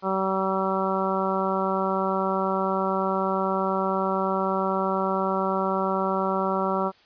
harmonic tone, 191.2 Hz, G3, 43 cents flat, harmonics 1 / 2 / 3 / 4 / 5 / 6 / 7, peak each -29 / -29 / -29 / -31 / -30 / -31 / -31 dBFS, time 0.02-6.92 s, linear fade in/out 50 ms, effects white hiss -57 dBFS RMS until 7.05 s + resampled to 11025 Hz

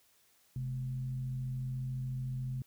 sine tone with frequency modulation, 129.6 Hz, C3, 16 cents flat, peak -34 dBFS, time 0.56-2.62 s, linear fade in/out 2 ms, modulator 86 Hz, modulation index 0.33, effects white hiss -68 dBFS RMS until 2.66 s

